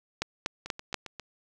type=two click trains; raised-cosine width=0.2 ms; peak=-22 / -11 dBFS; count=5 / 4; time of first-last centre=0.66-1.197 / 0.22-0.943 s; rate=7.45 / 4.15 Hz; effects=none